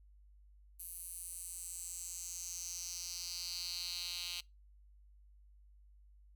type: tone with high-pass filter sweep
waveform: 10% pulse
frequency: 175.4 Hz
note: F3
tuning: 8 cents sharp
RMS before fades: -44 dBFS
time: 0.79-4.41 s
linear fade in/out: 10 ms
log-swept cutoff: 11000 to 3500 Hz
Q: 3.9
effects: noise-tail reverb RT60 0.2 s tail -23 dB re dry + added 50 Hz sine -59 dBFS peak until 6.35 s